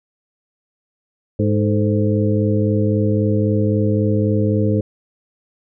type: harmonic tone with a mistuned harmonic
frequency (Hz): 103.83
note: G#2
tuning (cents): 0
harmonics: 1 / 2 / 3 / 4 / 5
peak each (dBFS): -17 / -20 / -22 / -23 / -24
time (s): 1.39-4.81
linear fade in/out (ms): 5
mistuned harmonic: 4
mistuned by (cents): +82
effects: none